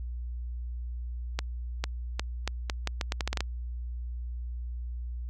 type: accelerating click train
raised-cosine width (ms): 0.2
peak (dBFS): -12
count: 13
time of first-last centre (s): 1.39-3.406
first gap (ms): 450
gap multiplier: 0.79
effects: added 60 Hz sine -33 dBFS peak until 5.29 s